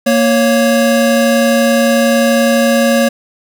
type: tone pair together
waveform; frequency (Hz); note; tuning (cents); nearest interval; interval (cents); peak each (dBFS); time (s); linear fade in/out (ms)
square; 233.1 / 554.4; A#3 / C#5; 0 / 0; octave + minor third; 1500; -12; 0.06-3.09; 10
effects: none